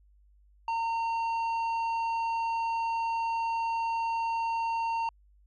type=tone with tanh clipping; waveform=triangle; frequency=915 Hz; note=A#5; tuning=32 cents flat; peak=-29 dBFS; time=0.68-5.09 s; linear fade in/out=2 ms; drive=12 dB; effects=added 50 Hz sine -58 dBFS peak until 5.46 s